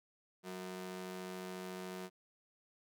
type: ring-modulated tone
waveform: sawtooth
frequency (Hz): 277.2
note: C#4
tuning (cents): 0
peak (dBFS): -36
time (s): 0.43-2.1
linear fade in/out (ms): 50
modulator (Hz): 91.6
effects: none